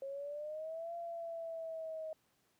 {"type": "exponential two-way sweep", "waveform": "sine", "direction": "up then down", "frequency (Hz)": [540, 685, 630], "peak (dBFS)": -40, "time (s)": [0.02, 2.13], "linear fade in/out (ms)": 2, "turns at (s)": 0.95, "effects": ["pink hiss -75 dBFS RMS until 2.59 s", "high-pass 100 Hz 12 dB/octave"]}